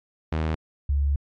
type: tone pair in turn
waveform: sawtooth / sine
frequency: 79 / 70.65 Hz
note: D#2 / C#2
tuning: +27 / +34 cents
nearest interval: major second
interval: 193 cents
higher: first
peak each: -19 dBFS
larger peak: neither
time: 0.32-0.55 / 0.89-1.16 s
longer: second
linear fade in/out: 5 ms
effects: low-pass 3000 Hz 12 dB/octave + MP3 96 kbps